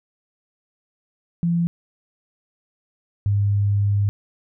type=tone pair in turn; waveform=sine; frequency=170.5 / 101.38 Hz; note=F3 / G#2; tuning=-41 / -41 cents; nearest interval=major sixth; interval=900 cents; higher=first; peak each=-17 / -16 dBFS; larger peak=second; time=1.43-1.67 / 3.26-4.09 s; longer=second; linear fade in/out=0 ms; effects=none